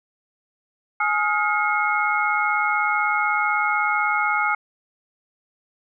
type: tone cluster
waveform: sine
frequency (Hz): 839 / 1259 / 1415 / 2169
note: G#5 / D#6 / F6 / C#7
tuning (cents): +17 / +20 / +22 / -38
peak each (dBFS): -24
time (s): 1-4.55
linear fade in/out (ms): 5
effects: none

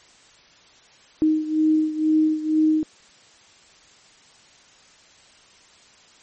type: beating tone pair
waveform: sine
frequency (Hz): 311.1 / 313.2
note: D#4 / D#4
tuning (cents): 0 / +11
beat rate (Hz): 2.1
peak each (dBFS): -18 / -22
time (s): 1.22-2.83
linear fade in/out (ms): 0
effects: white hiss -52 dBFS RMS until 6.22 s + MP3 32 kbps

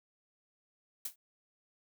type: noise with exponential decay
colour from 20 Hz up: blue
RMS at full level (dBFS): -33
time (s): 1.05-1.16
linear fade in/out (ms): 5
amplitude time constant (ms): 23
effects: none

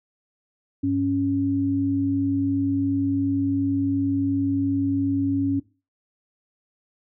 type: tone pair together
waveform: sine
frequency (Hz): 100 / 277.2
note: G2 / C#4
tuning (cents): +35 / 0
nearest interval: octave + tritone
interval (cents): 1765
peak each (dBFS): -28 / -20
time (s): 0.83-5.6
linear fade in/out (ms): 10
effects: noise-tail reverb RT60 0.3 s tail -18 dB re dry

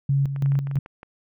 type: tone with tremolo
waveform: sine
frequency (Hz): 138.59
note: C#3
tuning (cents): 0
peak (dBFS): -17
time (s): 0.09-0.79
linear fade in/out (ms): 5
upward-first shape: square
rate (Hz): 3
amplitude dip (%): 60
type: clicks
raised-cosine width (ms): 0.5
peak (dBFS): -26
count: 9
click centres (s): 0.362 / 0.46 / 0.52 / 0.554 / 0.671 / 0.713 / 0.769 / 0.861 / 1.031
effects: none

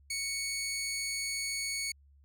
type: tone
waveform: 15% pulse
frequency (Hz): 2223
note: C#7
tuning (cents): +4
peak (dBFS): -26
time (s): 0.1-1.92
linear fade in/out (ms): 5
effects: added 70 Hz sine -58 dBFS peak until 2.24 s

